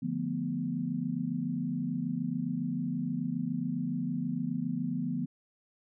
sine chord, B half-diminished seventh, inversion first, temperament equal, 146.83 / 174.61 / 220 / 246.9 Hz, D3 / F3 / A3 / B3, 0 / 0 / 0 / 0 cents, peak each -38 / -35 / -38 / -33 dBFS, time 0.02-5.26 s, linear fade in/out 10 ms, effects none

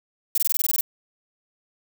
violet noise bursts, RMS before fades -21 dBFS, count 10, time 0.35-0.81 s, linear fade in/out 2 ms, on 28 ms, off 20 ms, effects none

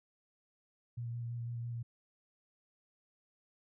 sine tone with vibrato, 118.3 Hz, A#2, 26 cents sharp, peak -37 dBFS, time 0.97-1.83 s, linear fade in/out 10 ms, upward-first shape square, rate 6 Hz, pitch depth 14 cents each way, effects none

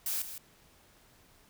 blue noise with echo, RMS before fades -33 dBFS, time 0.06-0.22 s, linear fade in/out 2 ms, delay 160 ms, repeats 1, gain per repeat -10 dB, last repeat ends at 0.38 s, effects pink hiss -62 dBFS RMS until 1.49 s

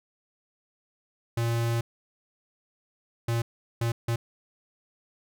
square tone bursts at uneven times, 116.54 Hz, A#2, in tune, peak -25 dBFS, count 4, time 1.37-1.81 / 3.28-3.42 / 3.81-3.92 / 4.08-4.16 s, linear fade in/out 5 ms, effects none

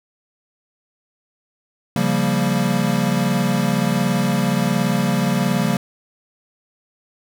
square chord, G half-diminished seventh, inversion second, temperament equal, 138.59 / 174.61 / 196 / 233.1 Hz, Db3 / F3 / G3 / Bb3, 0 / 0 / 0 / 0 cents, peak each -24 / -23 / -22 / -23 dBFS, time 1.96-5.77 s, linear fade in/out 2 ms, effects none

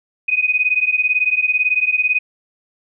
sine beating tone pair, 2489 / 2507 Hz, D#7 / D#7, 0 / +12 cents, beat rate 18 Hz, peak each -17 dBFS, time 0.28-2.19 s, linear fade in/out 10 ms, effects none

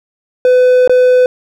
triangle tone with dropouts, 503 Hz, B4, 32 cents sharp, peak -3 dBFS, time 0.45-1.26 s, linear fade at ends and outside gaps 1 ms, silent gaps 0.876-0.895 s, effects none

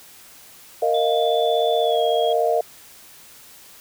sine chord, Bb suspended fourth, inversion none, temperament equal with one note detuned, 463.5 / 622.3 / 698.5 Hz, Bb4 / Eb5 / F5, -10 / 0 / 0 cents, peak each -21 dBFS, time 0.82-2.61 s, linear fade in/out 5 ms
sine tone with pitch glide, 3473 to 3289 Hz, A7 to G#7, -23 to -18 cents, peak -29 dBFS, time 0.94-2.33 s, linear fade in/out 5 ms, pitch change -95 cents, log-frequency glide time 1.81-2 s
effects white hiss -46 dBFS RMS until 3.8 s

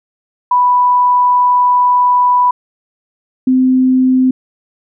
sine tone pair in turn, 987.8 / 257.7 Hz, B5 / C4, 0 / -26 cents, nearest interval octave + major seventh, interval 2326 cents, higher first, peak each -7 dBFS, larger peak neither, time 0.51-2.51 / 3.47-4.31 s, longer first, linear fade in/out 5 ms, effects none

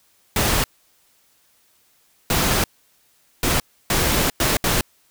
pink noise bursts at uneven times, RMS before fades -19 dBFS, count 6, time 0.36-0.64 / 2.3-2.64 / 3.43-3.6 / 3.9-4.3 / 4.4-4.57 / 4.64-4.81 s, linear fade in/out 2 ms, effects white hiss -60 dBFS RMS until 5.1 s

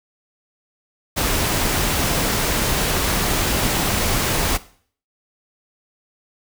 pink noise, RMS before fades -20 dBFS, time 1.16-4.58 s, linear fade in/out 20 ms, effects noise-tail reverb RT60 0.5 s tail -17 dB re dry

